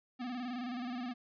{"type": "tone with vibrato", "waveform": "square", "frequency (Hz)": 246.9, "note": "B3", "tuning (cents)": 0, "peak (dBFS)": -38, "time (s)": [0.19, 1.14], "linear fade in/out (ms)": 20, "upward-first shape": "square", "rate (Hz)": 19, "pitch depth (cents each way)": 60, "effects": ["resampled to 11025 Hz", "13-bit"]}